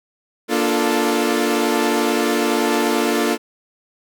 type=chord; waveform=sawtooth; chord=Bb major seventh; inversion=none; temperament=equal with one note detuned; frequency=235.8 / 293.7 / 349.2 / 440 Hz; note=Bb3 / D4 / F4 / A4; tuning=+20 / 0 / 0 / 0 cents; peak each=-18 dBFS; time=0.48-3.38 s; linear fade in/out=50 ms; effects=none